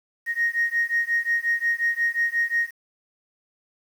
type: beating tone pair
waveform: sine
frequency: 1864.7 / 1870.3 Hz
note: A#6 / A#6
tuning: 0 / +5 cents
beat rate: 5.6 Hz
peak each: -23 / -23 dBFS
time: 0.26-2.71 s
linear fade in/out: 50 ms
effects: tanh soft clip ceiling -14 dBFS + 8-bit